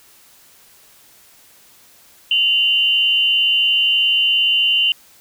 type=tone pair together; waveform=sine; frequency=2794 / 3031 Hz; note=F7 / F#7; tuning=0 / +41 cents; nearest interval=minor second; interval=141 cents; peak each=-15 / -16 dBFS; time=2.31-4.92 s; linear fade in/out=2 ms; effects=white hiss -49 dBFS RMS until 5.2 s